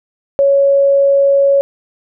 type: tone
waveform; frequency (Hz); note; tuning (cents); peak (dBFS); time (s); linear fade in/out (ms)
sine; 556; C#5; +5; -7; 0.39-1.61; 0
effects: none